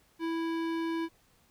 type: tone with hard clipping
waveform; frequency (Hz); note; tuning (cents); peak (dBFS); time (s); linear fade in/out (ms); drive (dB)
sine; 329.6; E4; 0; -32; 0.19-1.09; 50; 17
effects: pink hiss -66 dBFS RMS until 1.5 s